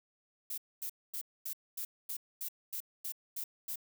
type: noise bursts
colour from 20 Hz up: violet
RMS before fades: -39 dBFS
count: 11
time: 0.5-3.758 s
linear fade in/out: 5 ms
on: 78 ms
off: 240 ms
effects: none